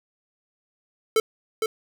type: tone with echo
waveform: square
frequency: 441.3 Hz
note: A4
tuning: 5 cents sharp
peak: -17 dBFS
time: 1.16-1.2 s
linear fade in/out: 2 ms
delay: 460 ms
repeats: 1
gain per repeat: -5 dB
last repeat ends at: 1.66 s
effects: none